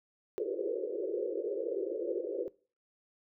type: band-pass noise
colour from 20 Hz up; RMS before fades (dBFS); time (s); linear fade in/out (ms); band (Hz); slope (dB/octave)
pink; -35; 0.38-2.48; 0; 340 to 540; 96
effects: noise-tail reverb RT60 0.4 s tail -21 dB re dry